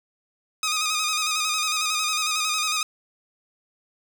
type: tone with vibrato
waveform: 10% pulse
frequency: 1244.5 Hz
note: D#6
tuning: in tune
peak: -14 dBFS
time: 0.63-2.83 s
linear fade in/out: 2 ms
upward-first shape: square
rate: 11 Hz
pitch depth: 36 cents each way
effects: none